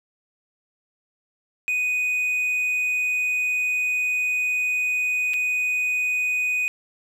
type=tone with dropouts; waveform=triangle; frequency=2489 Hz; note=D#7; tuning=in tune; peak=-19 dBFS; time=1.68-6.68 s; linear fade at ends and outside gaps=0 ms; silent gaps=5.335-5.34 s; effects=none